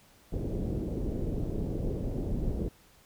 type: low-pass noise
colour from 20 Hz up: pink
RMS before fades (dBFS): -32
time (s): 0.32-2.69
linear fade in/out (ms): 10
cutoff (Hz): 470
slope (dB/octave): 24
effects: pink hiss -60 dBFS RMS until 3.05 s